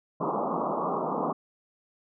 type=band-pass noise; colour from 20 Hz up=white; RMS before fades=-29 dBFS; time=0.2-1.33 s; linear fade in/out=10 ms; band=150 to 1200 Hz; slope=96 dB/octave; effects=none